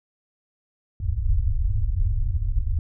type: low-pass noise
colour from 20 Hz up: pink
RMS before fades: -22 dBFS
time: 1-2.79 s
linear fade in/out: 2 ms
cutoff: 110 Hz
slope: 96 dB/octave
effects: none